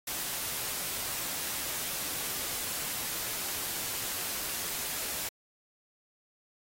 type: noise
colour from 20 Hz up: white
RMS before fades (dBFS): -35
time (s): 0.07-5.29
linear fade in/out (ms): 5
effects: AAC 48 kbps